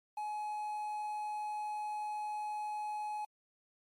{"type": "tone with quantisation", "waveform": "triangle", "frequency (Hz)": 844, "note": "G#5", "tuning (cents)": 28, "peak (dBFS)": -34, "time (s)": [0.17, 3.25], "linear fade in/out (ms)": 5, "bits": 10, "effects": ["MP3 64 kbps"]}